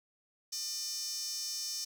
sawtooth tone with high-pass filter, 605 Hz, D#5, 49 cents flat, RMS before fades -38 dBFS, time 0.52-1.85 s, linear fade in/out 10 ms, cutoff 5600 Hz, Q 6.2, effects none

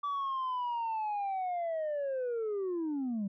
sine linear sweep, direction down, 1159 to 190 Hz, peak -29 dBFS, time 0.03-3.28 s, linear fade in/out 10 ms, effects tanh soft clip ceiling -30 dBFS

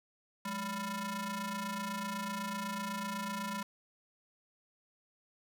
sawtooth ring-modulated tone, 392 Hz, G4, in tune, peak -29 dBFS, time 0.45-3.63 s, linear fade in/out 5 ms, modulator 602 Hz, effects none

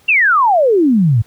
sine exponential sweep, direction down, 2800 to 103 Hz, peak -8 dBFS, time 0.08-1.22 s, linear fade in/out 10 ms, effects pink hiss -51 dBFS RMS until 1.26 s + high-pass 60 Hz 12 dB/octave

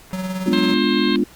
click train, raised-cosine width 0.5 ms, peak -28 dBFS, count 95, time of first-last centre 0.11-0.786 s, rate 139 Hz
square tone with tremolo, 186.5 Hz, F#3, 14 cents sharp, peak -22 dBFS, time 0.13-0.74 s, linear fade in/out 0 ms, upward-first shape sine, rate 18 Hz, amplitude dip 45%
sine chord, G# diminished seventh, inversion none, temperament equal, 207.7 / 246.9 / 293.7 / 349.2 Hz, G#3 / B3 / D4 / F4, 0 / 0 / 0 / 0 cents, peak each -21 dBFS, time 0.46-1.24 s, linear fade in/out 5 ms
harmonic tone, 530 Hz, C5, 22 cents sharp, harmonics 2 / 3 / 4 / 5 / 6 / 7 / 8, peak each -29 / -30 / -31 / -31 / -30 / -29 / -29 dBFS, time 0.53-1.16 s, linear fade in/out 0 ms
effects pink hiss -46 dBFS RMS until 1.35 s + Opus 48 kbps

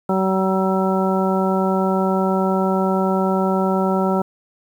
harmonic tone, 189.8 Hz, F#3, 44 cents sharp, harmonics 1 / 2 / 3 / 4 / 5 / 7, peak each -19 / -22 / -24 / -25 / -26 / -27 dBFS, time 0.09-4.22 s, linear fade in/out 5 ms, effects 8-bit

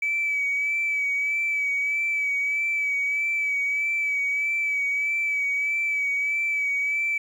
sine tone with vibrato, 2293 Hz, D7, 42 cents flat, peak -21 dBFS, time 0.02-7.18 s, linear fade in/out 5 ms, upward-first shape sine, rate 1.6 Hz, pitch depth 30 cents each way, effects tanh soft clip ceiling -18 dBFS + 9-bit

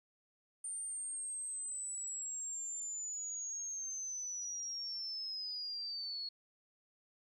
sine linear sweep, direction down, 8960 to 4324 Hz, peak -39 dBFS, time 0.64-6.29 s, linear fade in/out 5 ms, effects 12-bit

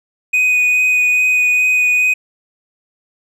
triangle tone with vibrato, 2490 Hz, D#7, 1 cent sharp, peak -9 dBFS, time 0.33-2.14 s, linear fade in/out 10 ms, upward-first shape sine, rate 2.4 Hz, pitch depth 10 cents each way, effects none

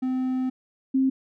triangle / sine tone pair in turn, 257.5 / 265 Hz, C4 / C4, -28 / +22 cents, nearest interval unison, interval 50 cents, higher second, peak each -21 / -18 dBFS, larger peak second, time 0.02-0.5 / 0.94-1.1 s, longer first, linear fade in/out 10 ms, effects none

